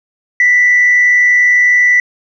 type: tone with frequency modulation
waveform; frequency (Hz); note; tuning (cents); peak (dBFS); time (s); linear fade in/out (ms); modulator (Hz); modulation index
sine; 1975.5; B6; 0; -5; 0.4-2; 2; 88.2; 0.45
effects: tanh soft clip ceiling -2 dBFS